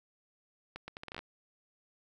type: accelerating click train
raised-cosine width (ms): 0.3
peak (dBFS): -26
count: 10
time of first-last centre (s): 0.76-1.191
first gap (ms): 120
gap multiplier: 0.74
effects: 11-bit